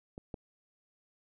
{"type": "clicks", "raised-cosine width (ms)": 2, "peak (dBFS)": [-30, -26], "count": 2, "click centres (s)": [0.179, 0.342], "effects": []}